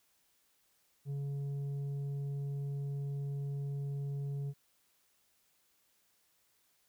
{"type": "tone with tanh clipping", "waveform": "sine", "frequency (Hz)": 140.6, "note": "C#3", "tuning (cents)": 25, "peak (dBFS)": -36, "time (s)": [1.05, 4.54], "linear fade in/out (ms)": 50, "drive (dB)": 5, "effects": ["white hiss -73 dBFS RMS until 6.88 s"]}